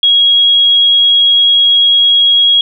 sine tone, 3303 Hz, G#7, 10 cents flat, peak -5 dBFS, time 0.03-2.61 s, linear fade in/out 2 ms, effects none

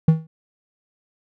triangle tone with exponential decay, 160 Hz, D#3, 49 cents sharp, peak -5 dBFS, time 0.08-0.27 s, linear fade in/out 5 ms, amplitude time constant 40 ms, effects none

